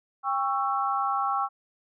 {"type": "chord", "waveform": "sine", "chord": "C# diminished", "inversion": "second", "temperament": "just", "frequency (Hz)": [798.3, 1108.7, 1330.5], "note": ["G5", "C#6", "E6"], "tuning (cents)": [31, 0, 16], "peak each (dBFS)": [-28, -28, -29], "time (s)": [0.23, 1.49], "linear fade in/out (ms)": 50, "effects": []}